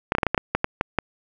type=clicks; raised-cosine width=0.5 ms; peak=-4 dBFS; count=11; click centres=0.121 / 0.151 / 0.184 / 0.232 / 0.267 / 0.346 / 0.378 / 0.55 / 0.644 / 0.811 / 0.987 s; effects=none